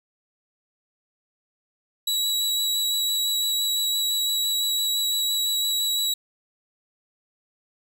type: tone with vibrato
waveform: sawtooth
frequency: 3899 Hz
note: B7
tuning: 23 cents flat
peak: -19 dBFS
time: 2.07-6.14 s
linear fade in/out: 5 ms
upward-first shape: sine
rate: 5.9 Hz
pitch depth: 10 cents each way
effects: none